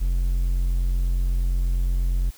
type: tone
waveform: triangle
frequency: 44.22 Hz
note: F1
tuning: 22 cents sharp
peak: -17 dBFS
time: 0-2.31 s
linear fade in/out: 20 ms
effects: white hiss -50 dBFS RMS until 2.37 s